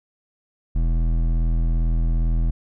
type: tone with hard clipping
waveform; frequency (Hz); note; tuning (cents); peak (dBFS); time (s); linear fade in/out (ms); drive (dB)
triangle; 41.2; E1; 0; -19; 0.75-2.51; 10; 15
effects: none